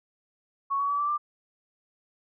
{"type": "tone with pitch steps", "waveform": "sine", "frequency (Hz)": [1108.7, 1127.4, 1146.5, 1165.8, 1185.5], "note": ["C#6", "C#6", "D6", "D6", "D6"], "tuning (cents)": [0, 29, -42, -13, 16], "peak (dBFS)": -24, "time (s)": [0.7, 1.18], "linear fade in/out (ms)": 20, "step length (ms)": 96, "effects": []}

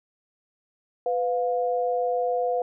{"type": "tone pair together", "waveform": "sine", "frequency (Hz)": [499.9, 707], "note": ["B4", "F5"], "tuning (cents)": [21, 21], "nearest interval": "tritone", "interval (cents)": 600, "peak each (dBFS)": [-24, -26], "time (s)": [1.06, 2.62], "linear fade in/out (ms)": 2, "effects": []}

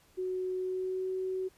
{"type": "tone with pitch glide", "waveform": "sine", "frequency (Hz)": [370, 374.9], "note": ["F#4", "F#4"], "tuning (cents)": [0, 23], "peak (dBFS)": -31, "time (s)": [0.17, 1.49], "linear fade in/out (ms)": 20, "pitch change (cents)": 23, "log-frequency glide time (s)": [0.56, 1.09], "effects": ["pink hiss -64 dBFS RMS until 1.57 s", "resampled to 32000 Hz"]}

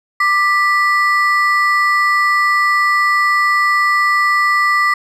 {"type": "ring-modulated tone", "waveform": "triangle", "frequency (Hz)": 1575, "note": "G6", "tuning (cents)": 8, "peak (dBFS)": -6, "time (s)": [0.2, 4.94], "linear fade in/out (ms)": 5, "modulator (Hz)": 392, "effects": []}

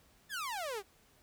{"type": "exponential sweep", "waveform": "sawtooth", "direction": "down", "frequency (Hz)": [1808, 370], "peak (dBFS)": -33, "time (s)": [0.29, 0.83], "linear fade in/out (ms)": 50, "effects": ["pink hiss -66 dBFS RMS until 1.22 s"]}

